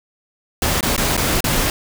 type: noise with dropouts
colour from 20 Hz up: pink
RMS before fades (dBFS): -18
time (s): 0.62-1.7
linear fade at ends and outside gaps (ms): 1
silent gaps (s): 0.808-0.828 / 0.964-0.978 / 1.167-1.176 / 1.406-1.442
effects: none